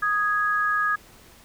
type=tone pair together; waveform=sine; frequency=1244.5 / 1661.2 Hz; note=D#6 / G#6; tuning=0 / 0 cents; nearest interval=perfect fourth; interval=500 cents; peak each=-23 dBFS; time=0.02-0.96 s; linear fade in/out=10 ms; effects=pink hiss -51 dBFS RMS until 1.44 s